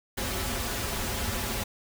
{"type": "noise with comb filter", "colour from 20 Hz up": "pink", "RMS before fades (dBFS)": -31, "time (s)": [0.17, 1.64], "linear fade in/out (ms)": 10, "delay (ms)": 6.5, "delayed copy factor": -0.75, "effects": []}